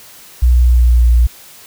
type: tone with pitch glide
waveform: sine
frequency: 61.2 to 59.49 Hz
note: B1 to A#1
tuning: -15 to +36 cents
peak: -5 dBFS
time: 0.42-1.27 s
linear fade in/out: 10 ms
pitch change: -49 cents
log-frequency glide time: 0.64-1.05 s
effects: tanh soft clip ceiling -1 dBFS + white hiss -39 dBFS RMS until 1.66 s